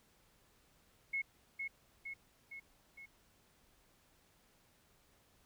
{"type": "tone with echo", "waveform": "sine", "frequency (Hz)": 2180, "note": "C#7", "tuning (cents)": -29, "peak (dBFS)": -34, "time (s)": [1.13, 1.22], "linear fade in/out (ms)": 10, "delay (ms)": 460, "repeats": 4, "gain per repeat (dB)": -4, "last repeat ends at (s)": 3.06, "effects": ["pink hiss -70 dBFS RMS until 5.45 s"]}